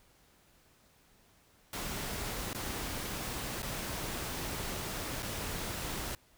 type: noise with dropouts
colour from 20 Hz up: pink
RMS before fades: -38 dBFS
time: 1.73-6.15 s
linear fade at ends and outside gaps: 2 ms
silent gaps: 2.532-2.547 / 3.622-3.628 / 5.224-5.228 s
effects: pink hiss -65 dBFS RMS until 6.37 s